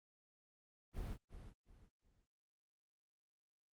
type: noise with echo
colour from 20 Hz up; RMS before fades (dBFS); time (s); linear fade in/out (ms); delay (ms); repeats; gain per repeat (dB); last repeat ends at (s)
brown; -44; 0.93-1.18; 50; 360; 3; -10; 2.26
effects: Opus 24 kbps